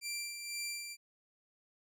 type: tone with tremolo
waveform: 15% pulse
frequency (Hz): 2360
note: D7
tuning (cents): +8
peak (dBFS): -30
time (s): 0.01-0.97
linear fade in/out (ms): 50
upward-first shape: sine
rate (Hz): 2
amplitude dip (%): 50
effects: none